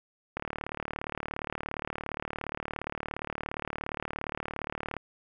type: click train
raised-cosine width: 0.5 ms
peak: -18 dBFS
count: 172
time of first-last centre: 0.37-4.967 s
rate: 37.2 Hz
effects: none